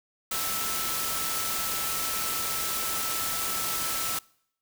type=tone in noise; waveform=sine; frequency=1318.5 Hz; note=E6; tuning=in tune; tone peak=-37 dBFS; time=0.31-4.19 s; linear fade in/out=5 ms; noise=white; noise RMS=-30 dBFS; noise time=0.31-4.19 s; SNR=-10 dB; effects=noise-tail reverb RT60 0.7 s tail -25 dB re dry